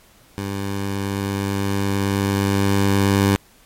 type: tone with level ramp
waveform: 15% pulse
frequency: 99 Hz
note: G2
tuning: 18 cents sharp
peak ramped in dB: -18 to -7 dBFS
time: 0.38-3.36 s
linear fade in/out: 0 ms
effects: pink hiss -52 dBFS RMS until 3.65 s + MP3 64 kbps